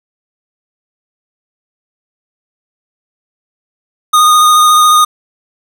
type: tone with vibrato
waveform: square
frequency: 1232 Hz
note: D#6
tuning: 17 cents flat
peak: -5 dBFS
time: 4.13-5.05 s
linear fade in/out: 10 ms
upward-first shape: sine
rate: 14 Hz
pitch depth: 14 cents each way
effects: none